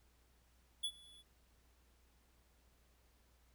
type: tone with ADSR envelope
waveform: square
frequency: 3422 Hz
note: A7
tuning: 49 cents flat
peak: -35 dBFS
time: 0.83-1.23 s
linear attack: 14 ms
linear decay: 65 ms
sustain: -24 dB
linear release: 26 ms
effects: added 60 Hz sine -70 dBFS peak until 3.54 s + pink hiss -74 dBFS RMS until 3.54 s